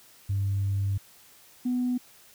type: tone pair in turn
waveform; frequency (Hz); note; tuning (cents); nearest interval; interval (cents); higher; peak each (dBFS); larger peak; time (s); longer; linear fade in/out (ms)
sine; 98.8 / 248.4; G2 / B3; +14 / +10; octave + major third; 1596; second; -23 / -23; neither; 0.29-0.98 / 1.65-1.98; first; 10
effects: tanh soft clip ceiling -20 dBFS + white hiss -55 dBFS RMS until 2.34 s